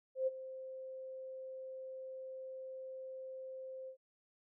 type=tone with ADSR envelope; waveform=sine; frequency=523.3 Hz; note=C5; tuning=in tune; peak=-29 dBFS; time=0.15-3.97 s; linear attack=120 ms; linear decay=25 ms; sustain=-15 dB; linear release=90 ms; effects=none